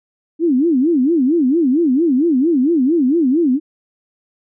sine tone with vibrato, 293.7 Hz, D4, in tune, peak -11 dBFS, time 0.39-3.6 s, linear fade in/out 50 ms, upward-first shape sine, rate 4.4 Hz, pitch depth 290 cents each way, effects none

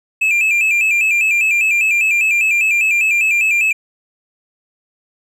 triangle tone with vibrato, 2489 Hz, D#7, in tune, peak -10 dBFS, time 0.21-3.73 s, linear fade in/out 10 ms, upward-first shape square, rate 5 Hz, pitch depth 72 cents each way, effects none

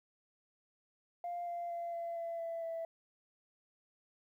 sine tone with pitch steps, 698.5 / 692.1 / 685.7 / 679.4 / 673.1 / 667 / 660.8 Hz, F5 / F5 / F5 / F5 / E5 / E5 / E5, 0 / -16 / -32 / -48 / +36 / +20 / +4 cents, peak -36 dBFS, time 1.24-2.85 s, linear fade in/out 2 ms, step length 230 ms, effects tanh soft clip ceiling -34 dBFS + 12-bit

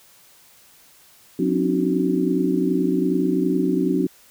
sine tone cluster, 182.2 / 259.9 / 282.5 / 311.9 / 372.6 Hz, F#3 / C4 / C#4 / D#4 / F#4, -26 / -11 / +33 / +4 / +12 cents, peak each -24 dBFS, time 1.39-4.07 s, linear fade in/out 5 ms, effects white hiss -52 dBFS RMS until 4.3 s

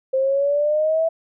sine exponential sweep, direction up, 523.3 to 659.3 Hz, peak -16 dBFS, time 0.13-1.09 s, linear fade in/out 10 ms, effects none

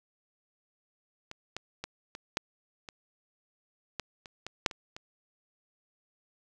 clicks, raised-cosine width 0.2 ms, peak -24 / -19 / -19 / -24 / -11 / -25 / -16 / -28 / -21 / -6 / -25 / -25 dBFS, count 12, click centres 1.314 / 1.566 / 1.84 / 2.151 / 2.371 / 2.888 / 3.997 / 4.258 / 4.466 / 4.662 / 4.712 / 4.965 s, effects none

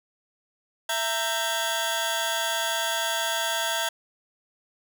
sawtooth tone cluster, 664 / 925 / 1571 / 3390 Hz, E5 / A#5 / G6 / G#7, +12 / -14 / +3 / +35 cents, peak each -27 dBFS, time 0.89-3.89 s, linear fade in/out 5 ms, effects none

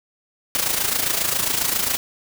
white noise with amplitude modulation, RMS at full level -19 dBFS, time 0.55-1.97 s, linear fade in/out 0 ms, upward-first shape sine, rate 27.4 Hz, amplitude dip 65%, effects none

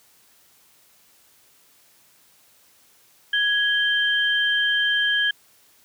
sine tone pair together, 1664 / 3141 Hz, G#6 / G7, +3 / +3 cents, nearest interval major seventh, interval 1100 cents, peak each -20 / -22 dBFS, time 3.33-5.31 s, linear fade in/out 5 ms, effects white hiss -57 dBFS RMS until 5.84 s + high-pass 60 Hz 12 dB/octave

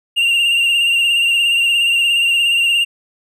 triangle tone with vibrato, 2784 Hz, F7, 6 cents flat, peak -10 dBFS, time 0.16-2.85 s, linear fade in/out 20 ms, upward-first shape sine, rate 17 Hz, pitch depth 38 cents each way, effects none

